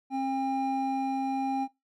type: tone pair together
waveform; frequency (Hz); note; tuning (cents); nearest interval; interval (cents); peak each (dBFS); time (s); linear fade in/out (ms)
triangle; 267.8 / 802.5; C4 / G5; +40 / +40; octave + perfect fifth; 1900; -28 / -28; 0.1-1.68; 50
effects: noise-tail reverb RT60 0.2 s tail -20 dB re dry